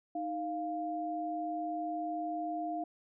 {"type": "tone pair together", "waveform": "sine", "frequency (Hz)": [311.5, 698.5], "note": ["D#4", "F5"], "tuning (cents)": [2, 0], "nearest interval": "octave + major second", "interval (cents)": 1398, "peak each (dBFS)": [-38, -35], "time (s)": [0.15, 2.84], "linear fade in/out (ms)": 5, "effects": []}